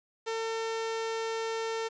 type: tone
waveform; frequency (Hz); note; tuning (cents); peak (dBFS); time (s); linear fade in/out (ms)
sawtooth; 450; A4; +39; -27; 0.26-1.89; 20
effects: resampled to 16000 Hz + 9-bit